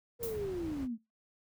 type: linear sweep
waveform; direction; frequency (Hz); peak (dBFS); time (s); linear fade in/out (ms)
sine; down; 482.3 to 215.8; -34; 0.19-0.98; 50
type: noise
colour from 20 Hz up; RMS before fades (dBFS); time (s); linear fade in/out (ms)
brown; -41; 0.19-0.88; 50
type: noise with exponential decay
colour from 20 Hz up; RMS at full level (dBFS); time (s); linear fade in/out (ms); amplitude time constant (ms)
violet; -37; 0.23-0.48; 1; 54
effects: noise-tail reverb RT60 0.2 s tail -21 dB re dry + high-pass 60 Hz 12 dB/octave